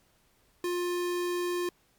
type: tone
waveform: square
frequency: 353.3 Hz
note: F4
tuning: 20 cents sharp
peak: -29 dBFS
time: 0.64-1.69 s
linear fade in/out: 2 ms
effects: pink hiss -67 dBFS RMS until 1.98 s + MP3 96 kbps

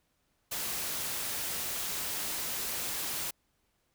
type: noise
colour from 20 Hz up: white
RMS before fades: -35 dBFS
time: 0.51-3.31 s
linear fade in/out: 10 ms
effects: pink hiss -75 dBFS RMS until 3.94 s

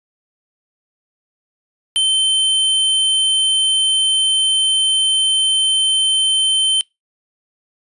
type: tone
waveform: square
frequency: 3092 Hz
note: G7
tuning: 24 cents flat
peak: -13 dBFS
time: 1.96-6.81 s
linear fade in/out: 0 ms
effects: noise-tail reverb RT60 0.2 s tail -25 dB re dry + resampled to 24000 Hz

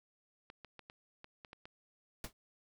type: clicks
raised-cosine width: 0.3 ms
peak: -34 dBFS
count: 8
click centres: 0.501 / 0.647 / 0.793 / 0.899 / 1.244 / 1.448 / 1.531 / 1.655 s
type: noise with exponential decay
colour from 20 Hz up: pink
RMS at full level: -38 dBFS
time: 2.24-2.33 s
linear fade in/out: 2 ms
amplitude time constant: 18 ms
effects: none

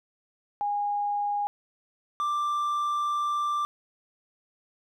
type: tone pair in turn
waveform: sine / triangle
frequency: 820 / 1179.4 Hz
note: G#5 / D6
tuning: -22 / +7 cents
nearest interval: tritone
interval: 629 cents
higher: second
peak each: -25 / -23 dBFS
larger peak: second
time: 0.61-1.47 / 2.2-3.65 s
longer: second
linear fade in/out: 0 ms
effects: none

